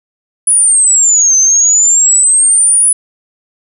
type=exponential two-way sweep; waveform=sine; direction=down then up; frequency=10000 to 6150 to 10000 Hz; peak=-5 dBFS; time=0.47-2.93 s; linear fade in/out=5 ms; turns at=1.37 s; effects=none